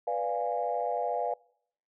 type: chord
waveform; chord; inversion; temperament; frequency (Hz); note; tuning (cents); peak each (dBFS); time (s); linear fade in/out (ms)
sine; B diminished seventh; none; equal with one note detuned; 493.9 / 587.3 / 698.5 / 827.3; B4 / D5 / F5 / Ab5; 0 / 0 / 0 / -7; -33 / -34 / -31 / -34; 0.07-1.34; 5
effects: noise-tail reverb RT60 0.7 s tail -26 dB re dry + tanh soft clip ceiling -17 dBFS